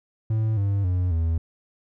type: tone with pitch steps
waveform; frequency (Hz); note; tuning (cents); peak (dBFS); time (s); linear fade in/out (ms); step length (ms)
triangle; 110 / 99.71 / 90.39 / 81.93; A2 / G2 / F#2 / E2; 0 / +30 / -40 / -10; -18; 0.3-1.38; 5; 270
effects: none